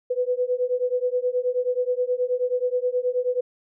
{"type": "beating tone pair", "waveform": "sine", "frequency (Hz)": [493.4, 502.8], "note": ["B4", "B4"], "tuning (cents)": [-2, 31], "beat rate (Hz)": 9.4, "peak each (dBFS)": -24, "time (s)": [0.1, 3.41], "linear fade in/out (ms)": 10, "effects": []}